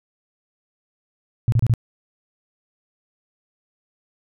sine tone bursts, 116.54 Hz, A#2, in tune, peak -13 dBFS, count 4, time 1.48-1.738 s, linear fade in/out 0 ms, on 42 ms, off 30 ms, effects none

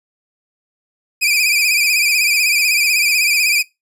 sawtooth tone with vibrato, 2424 Hz, D#7, 46 cents flat, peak -9 dBFS, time 1.21-3.63 s, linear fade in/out 20 ms, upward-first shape sine, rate 16 Hz, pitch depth 80 cents each way, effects noise-tail reverb RT60 0.2 s tail -21 dB re dry + resampled to 32000 Hz

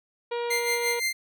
harmonic tone, 475.3 Hz, A#4, 34 cents sharp, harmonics 1 / 2 / 3 / 4 / 5 / 6 / 7 / 8 / 9, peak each -28 / -34 / -43 / -45 / -42 / -47 / -47 / -49 / -52 dBFS, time 0.31-1 s, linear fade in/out 10 ms
sawtooth tone with tremolo, 2093 Hz, C7, in tune, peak -20 dBFS, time 0.5-1.13 s, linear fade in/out 10 ms, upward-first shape sine, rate 5.8 Hz, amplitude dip 65%
effects none

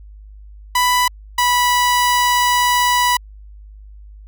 sawtooth tone pair in turn, 991 / 981.9 Hz, B5 / B5, +6 / -10 cents, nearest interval unison, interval 16 cents, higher first, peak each -9 dBFS, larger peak neither, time 0.75-1.08 / 1.38-3.17 s, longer second, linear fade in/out 5 ms, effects added 51 Hz sine -36 dBFS peak until 4.27 s

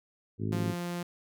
harmonic tone, 53.3 Hz, G#1, 46 cents sharp, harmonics 2 / 3 / 4 / 5 / 6 / 7 / 8, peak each -32 / -37 / -36 / -38 / -43 / -40 / -46 dBFS, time 0.38-0.75 s, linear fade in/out 50 ms
sawtooth tone, 174.61 Hz, F3, in tune, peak -29 dBFS, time 0.52-1.03 s, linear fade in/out 5 ms
effects none

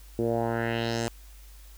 10% pulse tone with low-pass filter sweep, 115.8 Hz, A#2, 11 cents flat, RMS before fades -28 dBFS, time 0.19-1.08 s, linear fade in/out 0 ms, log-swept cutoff 380 to 8600 Hz, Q 2.4, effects added 50 Hz sine -46 dBFS peak until 1.77 s + white hiss -56 dBFS RMS until 1.77 s

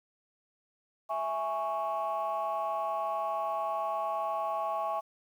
sine chord, C# minor, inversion first, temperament equal, 659.3 / 830.6 / 1108.7 Hz, E5 / G#5 / C#6, 0 / 0 / 0 cents, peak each -33 dBFS, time 1.09-5.01 s, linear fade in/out 20 ms, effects tanh soft clip ceiling -24 dBFS + 10-bit

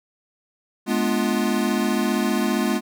square chord, G# diminished seventh, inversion none, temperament equal with one note detuned, 211.8 / 246.9 / 293.7 / 349.2 Hz, G#3 / B3 / D4 / F4, +34 / 0 / 0 / 0 cents, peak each -24 / -25 / -29 / -27 dBFS, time 0.86-2.81 s, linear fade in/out 50 ms, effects none

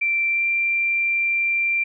sine tone with pitch glide, 2349 to 2364 Hz, D7 to D7, 0 to +11 cents, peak -18 dBFS, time 0.01-1.84 s, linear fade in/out 10 ms, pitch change +11 cents, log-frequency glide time 0.29-0.44 s, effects none

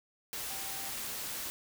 sine tone in noise, 780 Hz, G5, 9 cents flat, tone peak -49 dBFS, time 0.5-0.9 s, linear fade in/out 0 ms, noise white, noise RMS -39 dBFS, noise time 0.33-1.5 s, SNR -13 dB, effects none

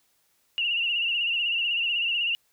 sine tone with vibrato, 2794 Hz, F7, in tune, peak -23 dBFS, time 0.58-2.35 s, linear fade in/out 0 ms, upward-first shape sine, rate 16 Hz, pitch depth 67 cents each way, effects white hiss -68 dBFS RMS until 2.52 s

